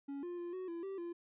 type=tone with pitch steps; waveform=triangle; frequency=279.6 / 351.2 / 347.3 / 371.2 / 338 / 388.4 / 343.7 Hz; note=C#4 / F4 / F4 / F#4 / E4 / G4 / F4; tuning=+15 / +10 / -10 / +6 / +43 / -16 / -28 cents; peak=-38 dBFS; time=0.08-1.13 s; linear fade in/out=10 ms; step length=150 ms; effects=resampled to 8000 Hz